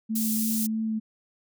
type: tone with vibrato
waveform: sine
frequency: 220 Hz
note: A3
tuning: in tune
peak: -25 dBFS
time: 0.09-1 s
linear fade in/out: 20 ms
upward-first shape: sine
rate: 3.1 Hz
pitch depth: 12 cents each way
type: high-pass noise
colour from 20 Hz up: white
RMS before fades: -30 dBFS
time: 0.15-0.67 s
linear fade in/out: 10 ms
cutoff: 6800 Hz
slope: 12 dB/octave
effects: none